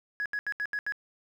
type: tone bursts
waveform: sine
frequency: 1675 Hz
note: G#6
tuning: 14 cents sharp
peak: -27 dBFS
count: 6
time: 0.2-0.922 s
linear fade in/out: 0 ms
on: 57 ms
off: 76 ms
effects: tanh soft clip ceiling -26 dBFS + 10-bit